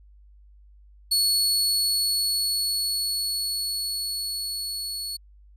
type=tone with level ramp; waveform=sawtooth; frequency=4394 Hz; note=C#8; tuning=16 cents flat; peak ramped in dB=-16 to -27 dBFS; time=1.11-5.17 s; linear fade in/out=10 ms; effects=added 50 Hz sine -49 dBFS peak until 5.56 s + resampled to 32000 Hz

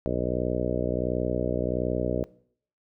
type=harmonic tone; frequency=61.4 Hz; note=B1; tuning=9 cents flat; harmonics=1 / 2 / 3 / 4 / 5 / 6 / 7 / 8 / 9 / 10; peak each=-34 / -34 / -34 / -34 / -34 / -34 / -34 / -34 / -34 / -34 dBFS; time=0.06-2.24 s; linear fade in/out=0 ms; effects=noise-tail reverb RT60 0.6 s tail -21 dB re dry

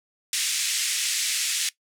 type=band-pass noise; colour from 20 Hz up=white; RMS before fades=-26 dBFS; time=0.33-1.69 s; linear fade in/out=2 ms; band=2000 to 9200 Hz; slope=24 dB/octave; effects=noise-tail reverb RT60 0.1 s tail -18 dB re dry

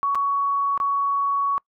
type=tone with dropouts; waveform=sine; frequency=1120 Hz; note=C#6; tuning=18 cents sharp; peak=-19 dBFS; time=0.03-1.58 s; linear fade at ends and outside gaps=0 ms; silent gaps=0.148-0.154 / 0.776-0.801 s; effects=noise-tail reverb RT60 0.1 s tail -26 dB re dry

